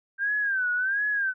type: tone with vibrato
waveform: sine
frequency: 1571 Hz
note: G6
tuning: 3 cents sharp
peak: -23 dBFS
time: 0.18-1.34 s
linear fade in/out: 50 ms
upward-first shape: sine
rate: 1.4 Hz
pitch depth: 130 cents each way
effects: none